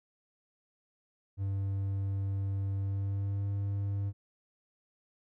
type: tone with pitch glide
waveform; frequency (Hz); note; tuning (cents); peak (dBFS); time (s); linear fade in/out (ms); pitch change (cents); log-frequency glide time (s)
triangle; 98 to 99.83; G2 to G2; 0 to +32; -28; 1.37-4.13; 50; +32; 2.82-3.47
effects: none